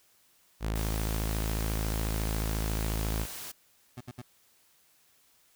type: tone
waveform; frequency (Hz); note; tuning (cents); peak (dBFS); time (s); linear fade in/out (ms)
sawtooth; 54.1; A1; -29; -25; 0.6-3.27; 50
type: noise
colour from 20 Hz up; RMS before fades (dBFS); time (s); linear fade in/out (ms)
white; -41; 0.75-3.52; 10
type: tone bursts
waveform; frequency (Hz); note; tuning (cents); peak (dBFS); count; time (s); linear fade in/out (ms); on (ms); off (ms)
25% pulse; 122.3; B2; -16; -35; 3; 3.97-4.217; 5; 37; 68
effects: white hiss -65 dBFS RMS until 5.55 s